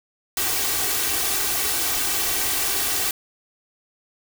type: noise with comb filter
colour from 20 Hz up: white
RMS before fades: -23 dBFS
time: 0.37-3.11 s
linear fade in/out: 2 ms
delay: 2.6 ms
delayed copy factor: +0.65
effects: none